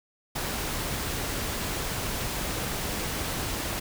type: noise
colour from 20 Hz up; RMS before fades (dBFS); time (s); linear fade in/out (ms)
pink; -31; 0.35-3.8; 10
effects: none